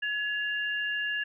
sine tone pair together, 1692.3 / 2794 Hz, G#6 / F7, +32 / 0 cents, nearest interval major sixth, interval 868 cents, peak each -29 / -34 dBFS, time 0.02-1.24 s, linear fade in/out 10 ms, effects none

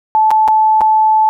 sine tone with dropouts, 870 Hz, A5, 20 cents flat, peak -7 dBFS, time 0.15-1.29 s, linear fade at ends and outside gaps 0 ms, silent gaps 0.306-0.313 / 0.478-0.484 / 0.808-0.815 s, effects none

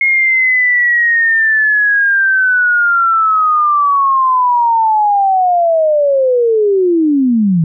sine linear sweep, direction down, 2158 to 155.56 Hz, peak -8 dBFS, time 0.01-7.64 s, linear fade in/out 2 ms, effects none

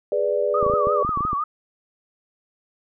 sine chord, G# diminished, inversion none, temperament equal with one note detuned, 415.3 / 493.9 / 589 Hz, G#4 / B4 / D5, 0 / 0 / +5 cents, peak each -24 / -24 / -22 dBFS, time 0.12-1.03 s, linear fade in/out 2 ms
sine tone with vibrato, 1194 Hz, D6, 28 cents sharp, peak -21 dBFS, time 0.54-1.44 s, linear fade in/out 5 ms, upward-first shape triangle, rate 5.8 Hz, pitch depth 130 cents each way
clicks, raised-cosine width 3 ms, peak -17 dBFS, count 11, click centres 0.628 / 0.665 / 0.699 / 0.737 / 0.871 / 1.049 / 1.092 / 1.174 / 1.207 / 1.251 / 1.331 s
effects none

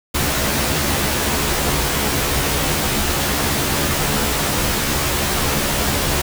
pink noise with comb filter, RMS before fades -19 dBFS, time 0.14-6.22 s, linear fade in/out 10 ms, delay 14 ms, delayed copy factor +0.85, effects none

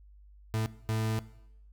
40% pulse tone bursts at uneven times, 110.2 Hz, A2, 3 cents sharp, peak -27 dBFS, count 2, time 0.54-0.66 / 0.89-1.19 s, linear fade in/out 0 ms, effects noise-tail reverb RT60 0.8 s tail -18 dB re dry + added 50 Hz sine -52 dBFS peak until 1.72 s

